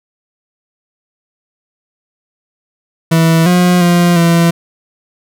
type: tone with pitch steps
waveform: 40% pulse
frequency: 163.7 / 178.7 / 174.3 / 168.9 Hz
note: E3 / F3 / F3 / E3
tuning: -12 / +40 / -3 / +42 cents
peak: -6 dBFS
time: 3.11-4.51 s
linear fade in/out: 10 ms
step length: 350 ms
effects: none